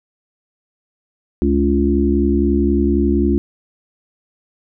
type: harmonic tone with a mistuned harmonic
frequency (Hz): 71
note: C#2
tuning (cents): +42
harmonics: 1 / 3 / 4 / 5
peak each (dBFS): -18 / -18 / -18 / -18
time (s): 1.42-3.38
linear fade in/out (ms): 0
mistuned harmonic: 5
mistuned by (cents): -35
effects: none